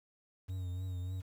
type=tone with vibrato; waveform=triangle; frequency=91.5 Hz; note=F#2; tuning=19 cents flat; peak=-34 dBFS; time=0.48-1.22 s; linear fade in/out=20 ms; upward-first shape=triangle; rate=3.4 Hz; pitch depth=51 cents each way; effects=10-bit